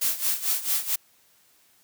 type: noise with tremolo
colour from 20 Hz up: blue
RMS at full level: -23 dBFS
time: 0.01-0.96 s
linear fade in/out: 10 ms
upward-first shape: sine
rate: 4.5 Hz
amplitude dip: 80%
effects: white hiss -61 dBFS RMS until 1.83 s + high-pass 60 Hz 12 dB/octave